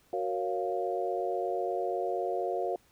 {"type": "chord", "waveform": "sine", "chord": "Gb major seventh", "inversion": "none", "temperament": "equal", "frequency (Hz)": [370, 466.2, 554.4, 698.5], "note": ["Gb4", "Bb4", "Db5", "F5"], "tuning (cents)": [0, 0, 0, 0], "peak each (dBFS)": [-34, -35, -36, -33], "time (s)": [0.13, 2.76], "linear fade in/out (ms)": 2, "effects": ["pink hiss -65 dBFS RMS until 2.91 s"]}